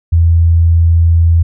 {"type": "tone", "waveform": "sine", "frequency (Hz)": 83.5, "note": "E2", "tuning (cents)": 23, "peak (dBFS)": -5, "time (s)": [0.12, 1.43], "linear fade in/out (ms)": 10, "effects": []}